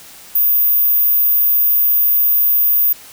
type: tone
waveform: sine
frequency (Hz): 14917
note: A#9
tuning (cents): 0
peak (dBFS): -10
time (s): 0.35-2.93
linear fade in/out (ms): 5
effects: white hiss -39 dBFS RMS until 3.12 s